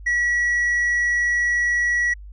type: tone with tanh clipping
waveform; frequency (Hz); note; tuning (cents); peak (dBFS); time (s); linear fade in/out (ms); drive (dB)
triangle; 1931; B6; -39; -18; 0.06-2.14; 10; 7
effects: added 50 Hz sine -36 dBFS peak until 2.32 s